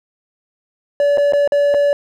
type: tone with dropouts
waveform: triangle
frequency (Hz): 574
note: D5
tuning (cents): -40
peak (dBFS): -9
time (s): 1-1.93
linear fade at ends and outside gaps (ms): 1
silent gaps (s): 1.174-1.181 / 1.324-1.334 / 1.476-1.521 / 1.741-1.745
effects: none